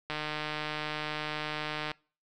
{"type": "click train", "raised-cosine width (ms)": 0.3, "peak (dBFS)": -18, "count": 277, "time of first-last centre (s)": [0.1, 1.916], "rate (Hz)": 152, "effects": ["noise-tail reverb RT60 0.4 s tail -25 dB re dry"]}